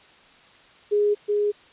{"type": "tone with echo", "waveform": "sine", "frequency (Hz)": 414.2, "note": "G#4", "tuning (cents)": -5, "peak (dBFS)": -17, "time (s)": [0.91, 1.15], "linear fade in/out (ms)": 20, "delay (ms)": 370, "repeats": 1, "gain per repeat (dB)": -2, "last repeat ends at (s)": 1.52, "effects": ["white hiss -52 dBFS RMS until 1.72 s", "resampled to 8000 Hz"]}